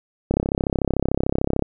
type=click train; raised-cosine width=2 ms; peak=-6 dBFS; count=45; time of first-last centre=0.31-1.623 s; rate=33.5 Hz; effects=none